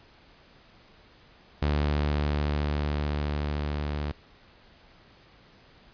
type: tone with level ramp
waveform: sawtooth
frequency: 73.7 Hz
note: D2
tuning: 7 cents sharp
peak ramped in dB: -19 to -25 dBFS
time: 1.62-4.12 s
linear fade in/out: 5 ms
effects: pink hiss -56 dBFS RMS until 5.93 s + resampled to 11025 Hz